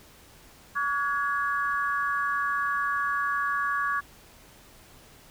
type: tone cluster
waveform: sine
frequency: 1137 / 1439 / 1670 Hz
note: C#6 / F#6 / G#6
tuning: +44 / -49 / +9 cents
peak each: -27 / -33 / -29 dBFS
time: 0.75-4.01 s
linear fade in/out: 20 ms
effects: pink hiss -53 dBFS RMS until 5.3 s